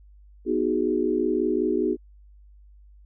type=chord; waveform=sine; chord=G# minor seventh; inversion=first; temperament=equal; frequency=246.9 / 311.1 / 370 / 415.3 Hz; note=B3 / D#4 / F#4 / G#4; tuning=0 / 0 / 0 / 0 cents; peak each=-28 / -26 / -25 / -27 dBFS; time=0.45-1.97 s; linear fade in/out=50 ms; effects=added 50 Hz sine -48 dBFS peak until 3.05 s